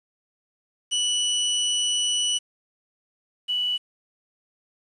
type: tone pair in turn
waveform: sawtooth / sine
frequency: 2956 / 2956 Hz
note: F#7 / F#7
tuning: -2 / -2 cents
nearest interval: unison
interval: 0 cents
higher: neither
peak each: -18 / -22 dBFS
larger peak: first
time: 0.91-2.39 / 3.48-3.78 s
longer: first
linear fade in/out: 20 ms
effects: resampled to 24000 Hz + 8-bit